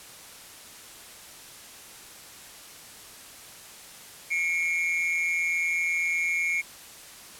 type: tone pair together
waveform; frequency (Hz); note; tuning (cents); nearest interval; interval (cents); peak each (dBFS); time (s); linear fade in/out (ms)
triangle; 2185 / 2353; C#7 / D7; -26 / +3; minor second; 129; -24 / -27; 4.3-6.62; 20
effects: white hiss -46 dBFS RMS until 7.39 s + low-pass 12000 Hz 12 dB/octave